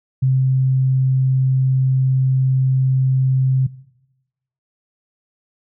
sine tone, 131.3 Hz, C3, 6 cents sharp, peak -12 dBFS, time 0.22-3.67 s, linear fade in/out 10 ms, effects noise-tail reverb RT60 1.0 s tail -21 dB re dry

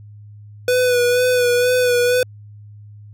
square tone with vibrato, 493.9 Hz, B4, in tune, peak -14 dBFS, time 0.68-2.23 s, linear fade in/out 2 ms, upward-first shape sine, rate 2.1 Hz, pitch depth 31 cents each way, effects added 104 Hz sine -37 dBFS peak until 3.13 s

